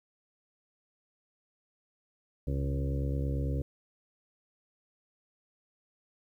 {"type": "harmonic tone with a mistuned harmonic", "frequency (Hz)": 69, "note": "C#2", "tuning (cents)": -7, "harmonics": [1, 2, 3, 4, 5, 6, 7, 8], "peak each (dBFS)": [-31, -33, -47, -39, -45, -48, -43, -46], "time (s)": [2.47, 3.62], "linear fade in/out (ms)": 5, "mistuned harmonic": 2, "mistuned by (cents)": -18, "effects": ["11-bit"]}